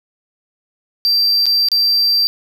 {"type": "tone with dropouts", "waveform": "triangle", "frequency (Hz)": 4699, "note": "D8", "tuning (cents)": 0, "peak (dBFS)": -10, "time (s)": [1.05, 2.27], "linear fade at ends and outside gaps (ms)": 0, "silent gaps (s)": [[1.457, 1.465], [1.686, 1.717]], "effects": []}